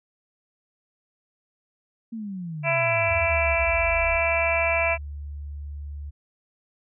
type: exponential sweep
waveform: sine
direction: down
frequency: 233.1 to 36.71 Hz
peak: -30 dBFS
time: 2.12-4.18 s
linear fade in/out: 10 ms
type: harmonic tone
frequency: 333.8 Hz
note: E4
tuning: 22 cents sharp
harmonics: 2 / 3 / 4 / 5 / 6 / 7 / 8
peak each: -24 / -30 / -35 / -35 / -35 / -24 / -29 dBFS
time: 2.63-4.98 s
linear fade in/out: 50 ms
type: tone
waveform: sine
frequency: 72.5 Hz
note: D2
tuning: 22 cents flat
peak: -32 dBFS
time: 3.08-6.11 s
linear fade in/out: 20 ms
effects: none

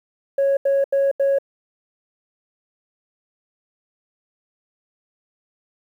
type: tone bursts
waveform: sine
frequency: 552 Hz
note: C#5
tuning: 7 cents flat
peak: -13 dBFS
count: 4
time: 0.38-1.386 s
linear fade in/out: 5 ms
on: 190 ms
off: 82 ms
effects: tanh soft clip ceiling -13 dBFS + 9-bit

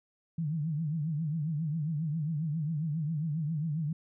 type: tone with vibrato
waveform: sine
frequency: 155.56 Hz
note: D#3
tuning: in tune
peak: -29 dBFS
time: 0.38-3.93 s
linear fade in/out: 5 ms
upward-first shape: triangle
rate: 7.4 Hz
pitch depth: 160 cents each way
effects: none

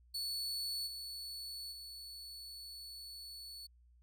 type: tone with level steps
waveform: 40% pulse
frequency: 4434 Hz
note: C#8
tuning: in tune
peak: -36 / -42 / -46 dBFS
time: 0.14-3.67 s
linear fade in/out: 10 ms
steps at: 0.86 / 1.71 s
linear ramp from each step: 20 ms
effects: added 60 Hz sine -62 dBFS peak until 4.02 s

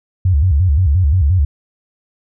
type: tone with vibrato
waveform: sine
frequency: 81.1 Hz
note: E2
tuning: 28 cents flat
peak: -9 dBFS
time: 0.25-1.45 s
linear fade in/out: 5 ms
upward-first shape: square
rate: 5.7 Hz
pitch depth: 230 cents each way
effects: none

